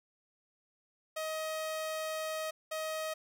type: tone bursts at uneven times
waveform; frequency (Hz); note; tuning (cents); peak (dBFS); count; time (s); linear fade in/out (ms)
sawtooth; 630; D#5; +21; -31; 2; 1.16-2.51 / 2.71-3.14; 10
effects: none